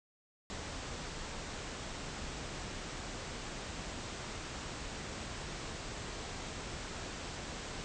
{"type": "low-pass noise", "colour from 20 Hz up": "pink", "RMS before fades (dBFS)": -43, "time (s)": [0.5, 7.84], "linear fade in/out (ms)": 0, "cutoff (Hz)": 8200, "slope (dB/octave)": 96, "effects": []}